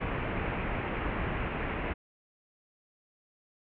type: low-pass noise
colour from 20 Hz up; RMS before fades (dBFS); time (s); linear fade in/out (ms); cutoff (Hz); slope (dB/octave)
pink; -33; 0-1.94; 20; 2700; 48
effects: none